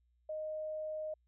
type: tone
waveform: sine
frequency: 620 Hz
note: D#5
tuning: 6 cents flat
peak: -37 dBFS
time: 0.29-1.14 s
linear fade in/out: 5 ms
effects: added 60 Hz sine -70 dBFS peak until 1.27 s